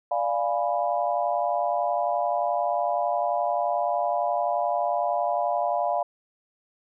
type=chord; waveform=sine; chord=D diminished seventh; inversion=none; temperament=equal; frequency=587.3 / 698.5 / 830.6 / 987.8 Hz; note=D5 / F5 / Ab5 / Cb6; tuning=0 / 0 / 0 / 0 cents; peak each=-28 / -25 / -30 / -31 dBFS; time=0.11-6.03 s; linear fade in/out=5 ms; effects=none